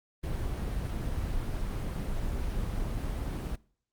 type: noise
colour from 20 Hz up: brown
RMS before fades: -32 dBFS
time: 0.23-3.56 s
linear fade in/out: 10 ms
effects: noise-tail reverb RT60 0.5 s tail -23 dB re dry + Opus 24 kbps